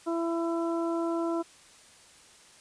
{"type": "harmonic tone", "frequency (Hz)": 334.5, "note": "E4", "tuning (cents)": 25, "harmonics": [1, 2, 3, 4], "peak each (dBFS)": [-28, -34, -38, -40], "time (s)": [0.06, 1.43], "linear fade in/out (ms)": 20, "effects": ["white hiss -55 dBFS RMS until 2.6 s", "resampled to 22050 Hz"]}